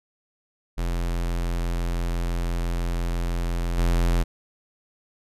square tone with level steps, 42.98 Hz, F1, 27 cents flat, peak -24 / -19 dBFS, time 0.77-4.24 s, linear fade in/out 20 ms, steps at 3.77 s, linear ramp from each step 20 ms, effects resampled to 32000 Hz

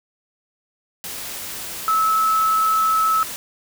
sine tone in noise, 1301 Hz, E6, 23 cents flat, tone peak -15 dBFS, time 1.88-3.23 s, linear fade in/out 0 ms, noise white, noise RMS -31 dBFS, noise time 1.04-3.36 s, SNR +13 dB, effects none

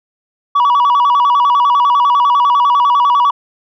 sine tone with vibrato, 1050 Hz, C6, 6 cents sharp, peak -5 dBFS, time 0.55-3.31 s, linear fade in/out 10 ms, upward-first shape square, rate 10 Hz, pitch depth 140 cents each way, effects tanh soft clip ceiling -7 dBFS

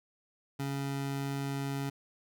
25% pulse tone, 138.59 Hz, C#3, in tune, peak -29 dBFS, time 0.59-1.9 s, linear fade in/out 10 ms, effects none

